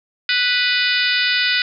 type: harmonic tone with a mistuned harmonic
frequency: 493.9 Hz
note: B4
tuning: in tune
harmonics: 3 / 4 / 5 / 6 / 7 / 8 / 9 / 10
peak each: -21 / -22 / -23 / -24 / -24 / -25 / -26 / -26 dBFS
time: 0.29-1.62 s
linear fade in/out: 2 ms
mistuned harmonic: 7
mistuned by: +52 cents
effects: none